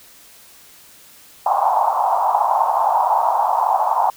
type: band-pass noise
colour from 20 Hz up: pink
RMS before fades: -17 dBFS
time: 1.46-4.1 s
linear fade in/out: 2 ms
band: 750 to 980 Hz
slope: 48 dB/octave
effects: white hiss -46 dBFS RMS until 4.16 s